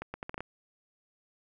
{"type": "accelerating click train", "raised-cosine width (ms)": 0.5, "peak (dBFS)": -22, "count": 7, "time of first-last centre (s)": [0.02, 0.406], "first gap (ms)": 120, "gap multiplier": 0.74, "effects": []}